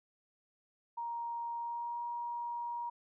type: tone with pitch glide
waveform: sine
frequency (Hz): 938 to 949.4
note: A#5 to A#5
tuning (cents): +11 to +31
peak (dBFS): -36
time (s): 0.97-2.9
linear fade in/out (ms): 10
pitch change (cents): +20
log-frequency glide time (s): 1.58-2.01
effects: none